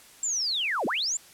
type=linear two-way sweep; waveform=sine; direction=down then up; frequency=7500 to 181.6 to 7500 Hz; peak=-25 dBFS; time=0.23-1.17 s; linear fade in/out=2 ms; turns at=0.86 s; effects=white hiss -52 dBFS RMS until 1.33 s + low-pass 12000 Hz 12 dB/octave